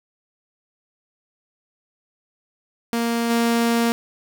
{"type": "tone with level steps", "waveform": "sawtooth", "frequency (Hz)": 233.1, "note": "A#3", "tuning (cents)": 0, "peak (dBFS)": [-16, -13], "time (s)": [2.93, 3.92], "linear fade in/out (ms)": 0, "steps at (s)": 3.29, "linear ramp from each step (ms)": 20, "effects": ["7-bit"]}